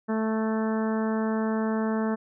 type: harmonic tone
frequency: 220 Hz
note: A3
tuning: in tune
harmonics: 1 / 2 / 3 / 4 / 5 / 6 / 7 / 8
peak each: -25 / -31 / -35 / -37 / -39 / -41 / -42 / -43 dBFS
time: 0.08-2.16 s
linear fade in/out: 20 ms
effects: none